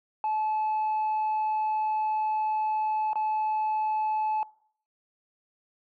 sine tone with dropouts, 863 Hz, A5, 34 cents flat, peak -23 dBFS, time 0.24-4.43 s, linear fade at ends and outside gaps 1 ms, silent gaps 3.132-3.156 s, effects noise-tail reverb RT60 0.6 s tail -23 dB re dry + tanh soft clip ceiling -23 dBFS

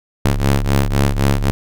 sawtooth ring-modulated tone, 69.3 Hz, C#2, in tune, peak -6 dBFS, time 0.25-1.51 s, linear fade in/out 0 ms, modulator 36.6 Hz, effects none

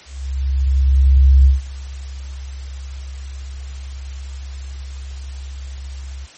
sine tone with ADSR envelope, 67 Hz, C2, 42 cents sharp, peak -5 dBFS, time 0.05-6.27 s, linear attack 1400 ms, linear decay 160 ms, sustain -22 dB, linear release 30 ms, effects white hiss -42 dBFS RMS until 6.37 s + MP3 32 kbps

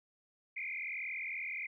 sine tone with frequency modulation, 2249 Hz, C#7, 24 cents sharp, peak -37 dBFS, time 0.56-1.67 s, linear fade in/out 10 ms, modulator 41.3 Hz, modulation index 4.8, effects none

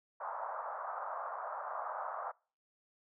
white band-pass noise, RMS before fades -41 dBFS, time 0.2-2.32 s, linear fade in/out 10 ms, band 590 to 1300 Hz, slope 48 dB/octave, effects noise-tail reverb RT60 0.4 s tail -26 dB re dry

